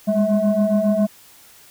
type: tone cluster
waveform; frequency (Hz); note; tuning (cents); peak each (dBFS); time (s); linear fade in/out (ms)
sine; 201.4 / 208.7 / 648; G3 / G#3 / E5; +47 / +9 / -30; -18; 0.07-1.07; 20
effects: tanh soft clip ceiling -10 dBFS + white hiss -48 dBFS RMS until 1.7 s